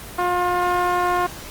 5% pulse tone with low-pass filter, 356 Hz, F4, 33 cents sharp, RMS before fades -20 dBFS, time 0.18-1.27 s, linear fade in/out 10 ms, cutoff 1000 Hz, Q 1.8, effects pink hiss -36 dBFS RMS until 1.5 s + Opus 24 kbps

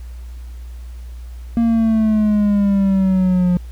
triangle exponential sweep, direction down, 233.1 to 177 Hz, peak -10 dBFS, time 1.57-3.57 s, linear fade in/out 0 ms, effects added 60 Hz sine -29 dBFS peak until 3.71 s + pink hiss -51 dBFS RMS until 3.71 s

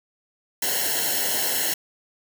white noise with comb filter, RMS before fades -24 dBFS, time 0.62-1.74 s, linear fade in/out 5 ms, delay 0.83 ms, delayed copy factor -0.95, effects none

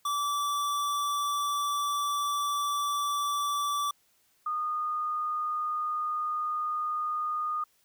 square / sine tone pair in turn, 1159 / 1227.9 Hz, D6 / D#6, -23 / -23 cents, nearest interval minor second, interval 100 cents, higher second, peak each -28 dBFS, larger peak neither, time 0.05-3.91 / 4.46-7.64 s, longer first, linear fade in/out 5 ms, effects white hiss -68 dBFS RMS until 7.84 s

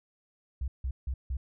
sine tone bursts, 64.9 Hz, C2, 13 cents flat, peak -29 dBFS, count 4, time 0.61-1.37 s, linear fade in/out 5 ms, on 70 ms, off 160 ms, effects none

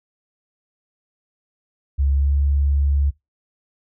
sine tone with pitch glide, 69.3 to 70.59 Hz, C#2 to C#2, 0 to +32 cents, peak -15 dBFS, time 1.98-3.11 s, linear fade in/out 20 ms, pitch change +32 cents, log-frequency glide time 2.15-2.32 s, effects noise-tail reverb RT60 0.2 s tail -23 dB re dry

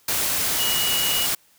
sine tone in noise, 2909 Hz, F#7, 30 cents flat, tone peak -24 dBFS, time 0.59-1.26 s, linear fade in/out 5 ms, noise white, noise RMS -23 dBFS, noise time 0.08-1.35 s, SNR -4 dB, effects white hiss -58 dBFS RMS until 1.58 s

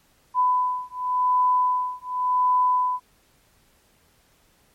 sine beating tone pair, 1000 / 1000.9 Hz, B5 / B5, +21 / +23 cents, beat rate 0.9 Hz, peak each -22 dBFS, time 0.34-3 s, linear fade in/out 50 ms, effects pink hiss -61 dBFS RMS until 4.74 s + MP3 64 kbps

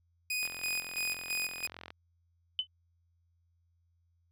sawtooth tone with tremolo, 2489 Hz, D#7, in tune, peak -28 dBFS, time 0.3-1.67 s, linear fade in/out 5 ms, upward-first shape square, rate 3 Hz, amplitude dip 65%
click train, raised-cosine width 0.3 ms, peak -28 dBFS, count 65, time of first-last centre 0.43-1.905 s, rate 43.4 Hz
sine tone with exponential decay, 3026 Hz, F#7, 38 cents sharp, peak -24 dBFS, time 2.59-2.67 s, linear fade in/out 1 ms, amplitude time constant 17 ms
effects added 85 Hz sine -69 dBFS peak until 4.31 s

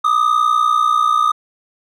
triangle ring-modulated tone, 1228 Hz, D#6, 23 cents flat, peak -7 dBFS, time 0.04-1.32 s, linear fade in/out 10 ms, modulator 30.1 Hz, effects none

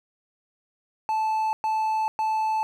triangle tone bursts, 874 Hz, A5, 12 cents flat, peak -20 dBFS, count 3, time 1.09-2.63 s, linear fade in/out 0 ms, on 440 ms, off 110 ms, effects none

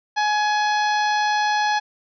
harmonic tone, 841 Hz, G#5, 22 cents sharp, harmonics 1 / 2 / 3 / 4 / 5 / 6 / 7, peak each -19 / -24 / -33 / -33 / -32 / -36 / -38 dBFS, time 0.16-1.8 s, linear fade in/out 20 ms, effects none

